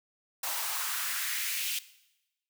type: noise with high-pass filter sweep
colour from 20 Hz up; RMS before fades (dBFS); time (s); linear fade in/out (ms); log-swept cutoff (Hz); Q
white; -33; 0.43-1.79; 5; 770 to 2800; 2.2
effects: noise-tail reverb RT60 0.9 s tail -17 dB re dry